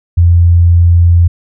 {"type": "tone", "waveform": "sine", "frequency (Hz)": 86, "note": "F2", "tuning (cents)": -26, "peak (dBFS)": -3, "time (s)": [0.17, 1.28], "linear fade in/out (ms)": 10, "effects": []}